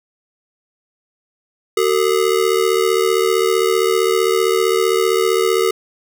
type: ring-modulated tone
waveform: square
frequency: 415.3 Hz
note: G#4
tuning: in tune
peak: -11 dBFS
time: 1.77-5.71 s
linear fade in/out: 2 ms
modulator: 37.7 Hz
effects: none